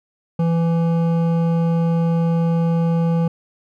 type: tone with hard clipping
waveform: sine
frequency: 166.9 Hz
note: E3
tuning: 22 cents sharp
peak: -17 dBFS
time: 0.39-3.28 s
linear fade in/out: 5 ms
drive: 11 dB
effects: none